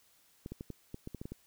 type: clicks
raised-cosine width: 3 ms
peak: -28 dBFS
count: 10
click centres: 0.461 / 0.52 / 0.609 / 0.703 / 0.944 / 1.074 / 1.147 / 1.215 / 1.255 / 1.32 s
effects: white hiss -67 dBFS RMS until 1.46 s